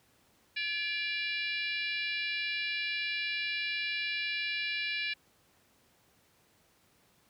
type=harmonic tone with a mistuned harmonic; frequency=571 Hz; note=D5; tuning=49 cents flat; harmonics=3 / 4 / 5 / 6 / 7 / 8 / 9; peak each=-39 / -34 / -40 / -46 / -40 / -48 / -48 dBFS; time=0.56-5.14 s; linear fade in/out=10 ms; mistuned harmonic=4; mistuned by=+60 cents; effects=pink hiss -67 dBFS RMS until 7.29 s + high-pass 80 Hz 12 dB/octave